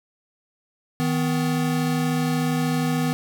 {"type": "tone pair together", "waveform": "square", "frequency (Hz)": [157.7, 250.6], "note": ["D#3", "B3"], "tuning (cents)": [24, 25], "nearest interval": "minor sixth", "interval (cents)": 801, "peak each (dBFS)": -24, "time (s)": [1, 3.13], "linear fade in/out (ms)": 0, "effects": []}